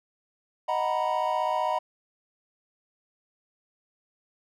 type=chord; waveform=triangle; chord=B major seventh; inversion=first; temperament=equal; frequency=622.3 / 740 / 932.3 / 987.8 Hz; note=D#5 / F#5 / A#5 / B5; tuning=0 / 0 / 0 / 0 cents; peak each=-28 dBFS; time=0.68-1.79 s; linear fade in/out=10 ms; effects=none